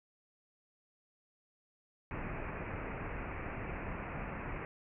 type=low-pass noise; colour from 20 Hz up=pink; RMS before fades=-41 dBFS; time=2.11-4.65 s; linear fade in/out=0 ms; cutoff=2600 Hz; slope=96 dB/octave; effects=none